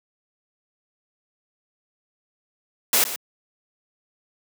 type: noise with echo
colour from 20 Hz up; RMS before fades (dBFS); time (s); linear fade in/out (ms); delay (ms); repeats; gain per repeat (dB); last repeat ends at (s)
white; -18; 2.93-3.04; 2; 120; 1; -12; 3.16
effects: high-pass 200 Hz 12 dB/octave